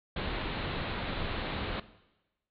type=low-pass noise; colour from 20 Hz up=pink; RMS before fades=-35 dBFS; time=0.16-1.8 s; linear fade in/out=5 ms; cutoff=4200 Hz; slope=96 dB/octave; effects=noise-tail reverb RT60 1.0 s tail -17 dB re dry